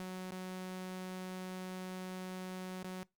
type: tone with dropouts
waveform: sawtooth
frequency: 185 Hz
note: F#3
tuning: in tune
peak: -37 dBFS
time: 0-3.03 s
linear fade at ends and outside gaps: 0 ms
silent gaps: 0.307-0.321 / 2.829-2.845 s
effects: noise-tail reverb RT60 0.2 s tail -23 dB re dry + Opus 48 kbps